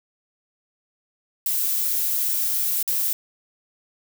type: noise with dropouts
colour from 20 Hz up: violet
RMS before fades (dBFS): -23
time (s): 1.46-3.13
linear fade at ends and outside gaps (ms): 1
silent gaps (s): 2.828-2.877
effects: none